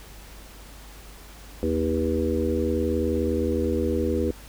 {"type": "harmonic tone with a mistuned harmonic", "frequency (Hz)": 79.3, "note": "D#2", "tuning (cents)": 33, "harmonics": [1, 3, 4, 5, 6], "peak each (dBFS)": [-28, -28, -28, -28, -28], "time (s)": [1.63, 4.31], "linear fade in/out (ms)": 0, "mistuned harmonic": 6, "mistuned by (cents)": 43, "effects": ["added 50 Hz sine -44 dBFS peak until 4.48 s", "pink hiss -47 dBFS RMS until 4.48 s"]}